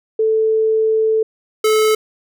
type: tone pair in turn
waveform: sine / square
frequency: 440 / 433.4 Hz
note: A4 / A4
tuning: 0 / -26 cents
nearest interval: unison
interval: 26 cents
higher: first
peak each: -12 dBFS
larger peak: neither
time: 0.19-1.23 / 1.64-1.95 s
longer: first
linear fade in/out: 5 ms
effects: none